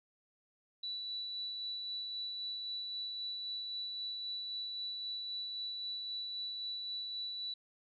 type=tone with tremolo; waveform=sine; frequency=3951 Hz; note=B7; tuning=in tune; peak=-37 dBFS; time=0.83-7.54 s; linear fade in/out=5 ms; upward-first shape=sine; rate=3.8 Hz; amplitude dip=25%; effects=none